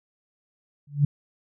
sine tone with exponential growth, 144.2 Hz, D3, 31 cents flat, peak -12 dBFS, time 0.87-1.05 s, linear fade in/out 5 ms, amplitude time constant 38 ms, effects none

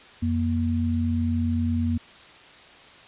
sine tone pair together, 88.68 / 236.9 Hz, F2 / A#3, +27 / +28 cents, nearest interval octave + perfect fourth, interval 1701 cents, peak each -24 dBFS, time 0.22-1.98 s, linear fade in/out 10 ms, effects white hiss -48 dBFS RMS until 3.07 s + resampled to 8000 Hz

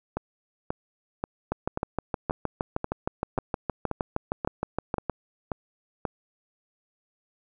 two click trains, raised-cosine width 1 ms, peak -12 / -14 dBFS, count 24 / 12, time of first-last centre 1.52-5.097 / 0.17-6.052 s, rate 6.43 / 1.87 Hz, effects none

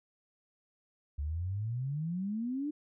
sine exponential sweep, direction up, 69.5 to 305.5 Hz, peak -32 dBFS, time 1.18-2.71 s, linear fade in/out 10 ms, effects none

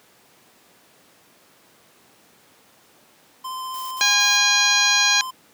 square tone with vibrato, 1035 Hz, C6, 19 cents flat, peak -29 dBFS, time 3.44-5.31 s, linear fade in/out 10 ms, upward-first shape sine, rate 15 Hz, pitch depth 10 cents each way
blue noise bursts, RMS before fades -39 dBFS, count 3, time 3.74-4.37 s, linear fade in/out 0 ms, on 170 ms, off 60 ms
harmonic tone, 817 Hz, G#5, 29 cents flat, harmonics 1 / 2 / 3 / 4 / 5 / 6 / 7 / 8, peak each -29 / -22 / -22 / -24 / -20 / -29 / -26 / -24 dBFS, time 4.01-5.21 s, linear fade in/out 0 ms
effects pink hiss -54 dBFS RMS until 5.53 s + high-pass 200 Hz 12 dB/octave

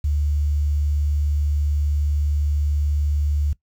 sine tone with quantisation, 73.42 Hz, D2, in tune, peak -18 dBFS, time 0.04-3.53 s, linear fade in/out 5 ms, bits 8, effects noise-tail reverb RT60 0.1 s tail -19 dB re dry

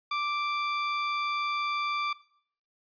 sawtooth tone, 1174 Hz, D6, 1 cent flat, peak -24 dBFS, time 0.11-2.13 s, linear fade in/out 5 ms, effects noise-tail reverb RT60 0.6 s tail -19 dB re dry + resampled to 11025 Hz

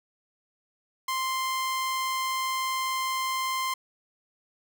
sawtooth tone, 1046.5 Hz, C6, in tune, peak -23 dBFS, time 1.08-3.74 s, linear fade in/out 5 ms, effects none

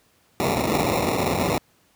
white noise with sample-and-hold, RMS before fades -22 dBFS, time 0.4-1.58 s, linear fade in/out 0 ms, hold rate 1575 Hz, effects pink hiss -61 dBFS RMS until 1.95 s + high-pass 80 Hz 12 dB/octave

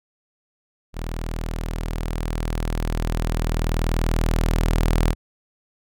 sawtooth tone with level ramp, 40.35 Hz, E1, 36 cents flat, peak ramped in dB -23 to -12 dBFS, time 0.93-5.15 s, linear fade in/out 50 ms, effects none

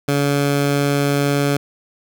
15% pulse tone, 142.2 Hz, C#3, 45 cents sharp, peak -9 dBFS, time 0.08-1.57 s, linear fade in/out 5 ms, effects none

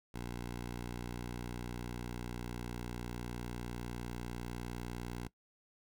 10% pulse tone, 59.9 Hz, A#1, 48 cents sharp, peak -32 dBFS, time 0.14-5.28 s, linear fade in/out 5 ms, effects noise-tail reverb RT60 0.1 s tail -20 dB re dry

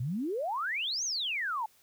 sine exponential two-way sweep, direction up then down, 113.3 to 6645 to 840 Hz, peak -30 dBFS, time 0-1.66 s, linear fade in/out 5 ms, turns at 1.04 s, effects white hiss -64 dBFS RMS until 1.82 s

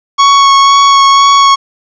45% pulse tone with vibrato, 1109 Hz, C#6, in tune, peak -3 dBFS, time 0.18-1.56 s, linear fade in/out 20 ms, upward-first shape sine, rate 2 Hz, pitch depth 12 cents each way, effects resampled to 16000 Hz + 7-bit

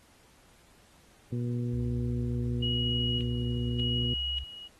harmonic tone, 120.8 Hz, B2, 38 cents flat, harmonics 1 / 2 / 3 / 4, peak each -30 / -34 / -41 / -46 dBFS, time 1.32-4.14 s, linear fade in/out 5 ms
sine tone, 65.6 Hz, C2, 5 cents sharp, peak -35 dBFS, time 1.73-4.44 s, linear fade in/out 5 ms
sine tone with tremolo, 2902 Hz, F#7, 34 cents flat, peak -30 dBFS, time 2.62-4.68 s, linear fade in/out 10 ms, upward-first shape square, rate 0.85 Hz, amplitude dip 75%
effects pink hiss -61 dBFS RMS until 4.79 s + AAC 32 kbps

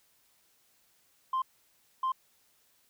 sine tone bursts at uneven times, 1046.5 Hz, C6, in tune, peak -25 dBFS, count 2, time 1.33-1.42 / 2.03-2.12 s, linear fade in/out 5 ms, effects tanh soft clip ceiling -25 dBFS + white hiss -68 dBFS RMS until 2.89 s

